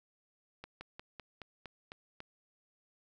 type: slowing click train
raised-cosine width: 0.3 ms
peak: -29 dBFS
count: 8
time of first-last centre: 0.64-2.204 s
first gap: 170 ms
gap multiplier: 1.09
effects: none